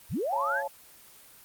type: linear sweep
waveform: sine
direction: up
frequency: 32.91 to 1760 Hz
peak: -27 dBFS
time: 0.09-0.63 s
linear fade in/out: 50 ms
type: chord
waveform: sine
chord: Db augmented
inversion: none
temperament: just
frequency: 554.4 / 693 / 866.2 Hz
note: Db5 / F5 / A5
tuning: 0 / -14 / -27 cents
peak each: -33 / -38 / -33 dBFS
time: 0.32-0.68 s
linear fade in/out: 10 ms
effects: white hiss -53 dBFS RMS until 1.44 s + Opus 24 kbps